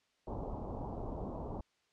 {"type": "low-pass noise", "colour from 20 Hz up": "pink", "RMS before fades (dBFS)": -41, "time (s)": [0.27, 1.61], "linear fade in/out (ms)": 5, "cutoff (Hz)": 1000, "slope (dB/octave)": 48, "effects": ["white hiss -75 dBFS RMS until 1.92 s", "low-pass 5000 Hz 12 dB/octave"]}